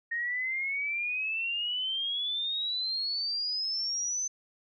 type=exponential sweep; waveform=sine; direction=up; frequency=1849 to 6180 Hz; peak=-29 dBFS; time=0.11-4.28 s; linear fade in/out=10 ms; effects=none